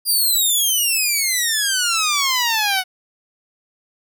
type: exponential sweep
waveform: 10% pulse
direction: down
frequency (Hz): 4859 to 731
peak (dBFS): -8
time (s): 0.05-2.84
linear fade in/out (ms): 50
effects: none